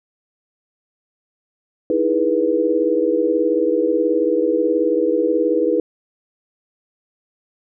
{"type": "chord", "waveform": "sine", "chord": "E major seventh", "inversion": "third", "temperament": "equal with one note detuned", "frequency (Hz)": [311.1, 329.6, 415.3, 488.2], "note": ["D#4", "E4", "G#4", "B4"], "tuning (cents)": [0, 0, 0, -20], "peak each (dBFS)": [-22, -21, -21, -18], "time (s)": [1.9, 5.8], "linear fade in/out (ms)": 2, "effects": []}